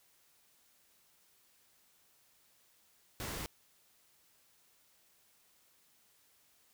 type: noise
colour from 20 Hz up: pink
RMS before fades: -41 dBFS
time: 3.2-3.46 s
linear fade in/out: 0 ms
effects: white hiss -69 dBFS RMS until 6.73 s